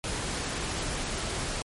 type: noise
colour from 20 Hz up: pink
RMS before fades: -32 dBFS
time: 0.04-1.62 s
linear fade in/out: 0 ms
effects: MP3 48 kbps